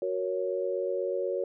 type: chord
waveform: sine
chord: F# major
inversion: none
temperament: equal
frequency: 370 / 466.2 / 554.4 Hz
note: F#4 / A#4 / C#5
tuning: 0 / 0 / 0 cents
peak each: -32 / -33 / -31 dBFS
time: 0.02-1.44 s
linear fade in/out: 2 ms
effects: none